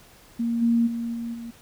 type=tone with level steps; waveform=sine; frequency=233.1 Hz; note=A#3; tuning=in tune; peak=-22 / -17 / -26 / -28 / -33 dBFS; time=0.39-1.51 s; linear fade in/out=10 ms; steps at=0.61 / 0.86 / 1.13 / 1.33 s; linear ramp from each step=20 ms; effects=pink hiss -52 dBFS RMS until 1.61 s